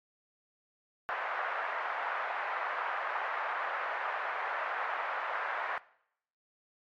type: band-pass noise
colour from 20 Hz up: white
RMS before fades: -35 dBFS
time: 1.09-5.78 s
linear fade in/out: 0 ms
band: 630 to 1700 Hz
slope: 24 dB/octave
effects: noise-tail reverb RT60 0.7 s tail -20 dB re dry + MP3 64 kbps

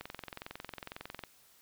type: click train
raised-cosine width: 0.3 ms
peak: -25 dBFS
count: 28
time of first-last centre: 0.01-1.237 s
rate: 22 Hz
effects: white hiss -63 dBFS RMS until 1.61 s

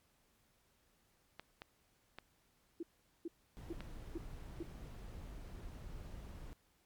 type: clicks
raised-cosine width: 0.3 ms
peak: -31 dBFS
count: 4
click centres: 1.396 / 1.619 / 2.186 / 3.806 s
type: tone bursts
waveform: sine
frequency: 336.1 Hz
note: E4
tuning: 34 cents sharp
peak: -39 dBFS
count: 5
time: 2.8-4.63 s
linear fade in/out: 5 ms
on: 30 ms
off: 420 ms
type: noise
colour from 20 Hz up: brown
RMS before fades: -49 dBFS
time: 3.57-6.53 s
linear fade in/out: 0 ms
effects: pink hiss -74 dBFS RMS until 6.85 s + MP3 96 kbps

